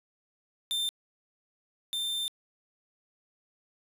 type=tone pair in turn; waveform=45% pulse; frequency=3581 / 3581 Hz; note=A7 / A7; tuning=+30 / +30 cents; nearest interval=unison; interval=0 cents; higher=neither; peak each=-28 / -30 dBFS; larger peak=first; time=0.71-0.89 / 1.93-2.28 s; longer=second; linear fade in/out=0 ms; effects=resampled to 32000 Hz + 9-bit